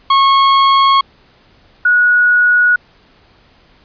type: tone pair in turn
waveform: 45% pulse / sine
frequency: 1093 / 1459 Hz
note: C#6 / F#6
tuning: -25 / -25 cents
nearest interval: perfect fourth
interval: 500 cents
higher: second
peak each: -7 dBFS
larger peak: neither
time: 0.1-1.01 / 1.85-2.76 s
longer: neither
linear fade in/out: 5 ms
effects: pink hiss -49 dBFS RMS until 3.84 s + resampled to 11025 Hz